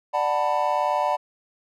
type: chord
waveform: triangle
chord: B minor seventh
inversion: first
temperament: just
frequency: 592.7 / 740.8 / 889 / 987.8 Hz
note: D5 / F#5 / A5 / B5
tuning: +16 / +2 / +18 / 0 cents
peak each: -24 dBFS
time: 0.13-1.17 s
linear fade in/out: 20 ms
effects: none